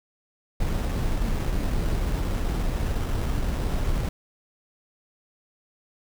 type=noise with sample-and-hold; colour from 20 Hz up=brown; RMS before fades=-25 dBFS; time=0.6-4.09 s; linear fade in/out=5 ms; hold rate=4410 Hz; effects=none